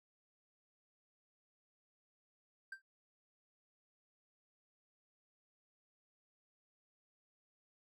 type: tone with exponential decay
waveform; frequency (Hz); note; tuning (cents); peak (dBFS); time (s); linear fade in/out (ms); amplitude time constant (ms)
triangle; 1571; G6; +3; -39; 2.72-2.82; 5; 21
effects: none